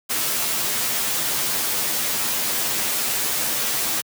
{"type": "noise with comb filter", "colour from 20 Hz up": "white", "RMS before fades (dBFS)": -23, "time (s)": [0.09, 4.02], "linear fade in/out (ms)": 20, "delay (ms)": 11, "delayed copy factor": -0.8, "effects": ["high-pass 100 Hz 12 dB/octave"]}